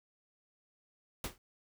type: noise with exponential decay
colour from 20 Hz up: pink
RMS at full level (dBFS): -33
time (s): 1.24-1.38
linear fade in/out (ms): 2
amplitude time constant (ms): 30
effects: none